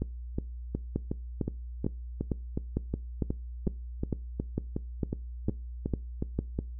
two click trains, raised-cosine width 3 ms, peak -15 / -17 dBFS, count 13 / 19, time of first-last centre 0.96-6.39 / 0.02-6.589 s, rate 2.21 / 2.74 Hz, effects noise-tail reverb RT60 0.3 s tail -22 dB re dry + added 60 Hz sine -37 dBFS peak until 6.79 s

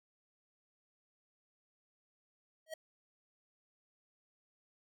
square tone with exponential growth, 636 Hz, D#5, 38 cents sharp, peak -38 dBFS, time 2.66-2.74 s, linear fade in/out 5 ms, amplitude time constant 17 ms, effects none

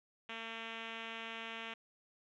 5% pulse tone with low-pass filter, 226.6 Hz, A#3, 49 cents flat, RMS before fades -45 dBFS, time 0.29-1.74 s, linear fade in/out 5 ms, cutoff 3100 Hz, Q 2.6, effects none

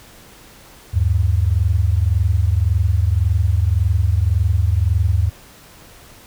sine tone pair together, 77.89 / 99.7 Hz, D#2 / G2, +2 / +30 cents, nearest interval major third, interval 428 cents, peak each -16 dBFS, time 0.93-5.3 s, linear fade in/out 20 ms, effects pink hiss -44 dBFS RMS until 6.26 s

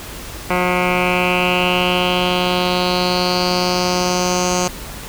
10% pulse tone with low-pass filter sweep, 180 Hz, F#3, 47 cents flat, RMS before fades -17 dBFS, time 0.5-4.68 s, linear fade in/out 5 ms, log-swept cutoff 2000 to 6700 Hz, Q 4.4, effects added 50 Hz sine -38 dBFS peak until 5.08 s + pink hiss -32 dBFS RMS until 5.08 s

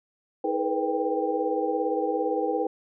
sine tone cluster, 319.5 / 424.7 / 483.5 / 501 / 791 Hz, D#4 / G#4 / B4 / B4 / G5, +46 / +39 / -37 / +25 / +15 cents, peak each -30 dBFS, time 0.44-2.67 s, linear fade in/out 5 ms, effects none

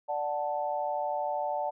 sine chord, D major, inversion none, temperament equal, 587.3 / 740 / 880 Hz, D5 / F#5 / A5, 0 / 0 / 0 cents, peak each -33 dBFS, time 0.08-1.71 s, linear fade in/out 20 ms, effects none

